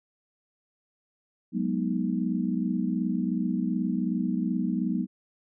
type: chord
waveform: sine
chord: G# minor seventh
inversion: third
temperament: equal with one note detuned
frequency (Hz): 185 / 207.7 / 243.8 / 311.1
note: F#3 / G#3 / B3 / D#4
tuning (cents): 0 / 0 / -22 / 0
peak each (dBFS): -29 / -31 / -29 / -33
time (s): 1.52-5.07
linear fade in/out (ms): 50
effects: none